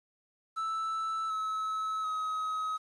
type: tone with pitch steps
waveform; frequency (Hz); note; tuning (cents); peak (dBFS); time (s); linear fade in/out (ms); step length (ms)
triangle; 1317 / 1293.6 / 1270.7; E6 / E6 / D#6; -2 / -33 / +36; -29; 0.56-2.78; 20; 740
effects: resampled to 24000 Hz + 10-bit